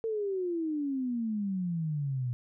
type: exponential sweep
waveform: sine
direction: down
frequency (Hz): 456.1 to 120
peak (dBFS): -29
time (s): 0.04-2.33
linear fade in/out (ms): 0
effects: none